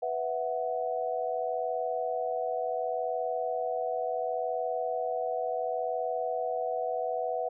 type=chord; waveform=sine; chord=B suspended fourth; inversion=none; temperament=equal; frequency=493.9 / 659.3 / 740 Hz; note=B4 / E5 / F#5; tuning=0 / 0 / 0 cents; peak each=-33 dBFS; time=0.02-7.49 s; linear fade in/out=10 ms; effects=none